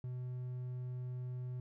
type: tone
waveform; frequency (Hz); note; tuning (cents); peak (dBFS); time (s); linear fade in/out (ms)
triangle; 125.4; B2; +27; -37; 0.04-1.6; 2
effects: none